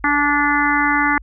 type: harmonic tone with a mistuned harmonic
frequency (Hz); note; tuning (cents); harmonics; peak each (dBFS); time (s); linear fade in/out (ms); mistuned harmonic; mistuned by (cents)
290.9; D4; -16; 1 / 3 / 4 / 5 / 6 / 7; -21 / -21 / -21 / -21 / -21 / -21; 0.04-1.18; 2; 3; -16
effects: added 50 Hz sine -36 dBFS peak until 1.22 s